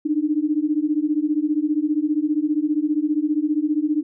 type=beating tone pair; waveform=sine; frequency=294.9 / 309.9 Hz; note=D4 / D#4; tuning=+7 / -7 cents; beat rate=15 Hz; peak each=-21 dBFS; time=0.05-4.03 s; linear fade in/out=10 ms; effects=none